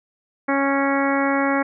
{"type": "harmonic tone", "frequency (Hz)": 276.4, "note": "C#4", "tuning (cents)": -5, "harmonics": [1, 2, 3, 4, 5, 6, 7, 8], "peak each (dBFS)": [-21, -24, -26, -27, -28, -29, -29, -30], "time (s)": [0.48, 1.63], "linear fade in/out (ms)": 10, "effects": []}